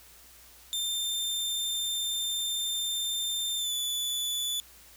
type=tone with pitch glide; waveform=sawtooth; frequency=3589 to 3471 Hz; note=A7 to A7; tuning=+34 to -24 cents; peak=-26 dBFS; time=0.73-4.6 s; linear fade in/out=0 ms; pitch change=-58 cents; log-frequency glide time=3.57-3.73 s; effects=added 60 Hz sine -61 dBFS peak until 4.96 s + white hiss -54 dBFS RMS until 4.96 s